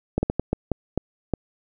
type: slowing click train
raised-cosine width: 2 ms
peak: -8 dBFS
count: 8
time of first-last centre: 0.18-1.337 s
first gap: 50 ms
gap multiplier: 1.39
effects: none